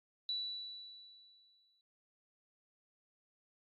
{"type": "tone with exponential decay", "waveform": "sine", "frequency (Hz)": 3948, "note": "B7", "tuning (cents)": -1, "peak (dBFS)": -34, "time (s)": [0.29, 1.81], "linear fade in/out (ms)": 1, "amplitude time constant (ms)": 330, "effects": ["AAC 32 kbps"]}